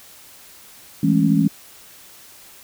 sine chord, A major seventh, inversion second, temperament just, 165 / 206.2 / 220 / 275 Hz, E3 / G#3 / A3 / C#4, +2 / -12 / 0 / -14 cents, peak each -18 / -19 / -22 / -18 dBFS, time 1.03-1.48 s, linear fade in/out 5 ms, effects white hiss -45 dBFS RMS until 2.63 s

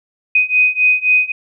sine beating tone pair, 2499 / 2502.8 Hz, D#7 / D#7, +7 / +10 cents, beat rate 3.8 Hz, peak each -14 / -13 dBFS, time 0.35-1.32 s, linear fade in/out 5 ms, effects none

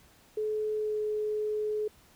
sine tone with pitch glide, 428.8 to 425.3 Hz, A4 to G#4, -45 to +41 cents, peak -28 dBFS, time 0.37-1.88 s, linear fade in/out 5 ms, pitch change -14 cents, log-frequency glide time 0.74-0.99 s, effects pink hiss -60 dBFS RMS until 2.15 s

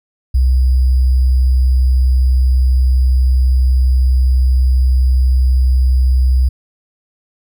sine tone with sample-and-hold, 63.9 Hz, C2, 40 cents flat, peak -8 dBFS, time 0.34-6.49 s, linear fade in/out 10 ms, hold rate 4900 Hz, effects none

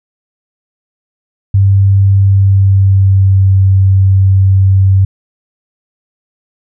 sine tone with pitch glide, 98.1 to 96.14 Hz, G2 to G2, +2 to -33 cents, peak -4 dBFS, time 1.54-5.05 s, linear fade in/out 5 ms, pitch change -35 cents, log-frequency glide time 2.2-3.49 s, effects none

